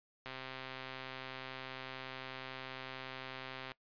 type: click train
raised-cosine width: 0.3 ms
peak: -28 dBFS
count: 454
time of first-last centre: 0.26-3.718 s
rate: 131 Hz
effects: noise-tail reverb RT60 0.1 s tail -21 dB re dry + resampled to 11025 Hz